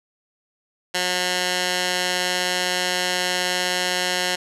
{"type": "tone with band-pass filter", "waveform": "15% pulse", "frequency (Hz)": 180.8, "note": "F#3", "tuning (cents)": -40, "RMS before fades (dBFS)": -23, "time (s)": [0.94, 4.36], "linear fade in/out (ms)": 10, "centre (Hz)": 4100, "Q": 0.64, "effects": ["resampled to 32000 Hz", "8-bit"]}